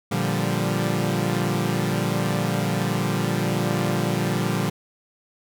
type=chord; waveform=sawtooth; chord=G minor seventh; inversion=first; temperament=equal; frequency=116.54 / 146.83 / 174.61 / 196 Hz; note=Bb2 / D3 / F3 / G3; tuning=0 / 0 / 0 / 0 cents; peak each=-23 dBFS; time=0.11-4.7 s; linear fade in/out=10 ms; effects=none